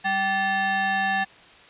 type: ring-modulated tone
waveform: square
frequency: 485.1 Hz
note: B4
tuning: 31 cents flat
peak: -19 dBFS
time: 0.04-1.25 s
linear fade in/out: 20 ms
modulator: 1260 Hz
effects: white hiss -49 dBFS RMS until 1.69 s + resampled to 8000 Hz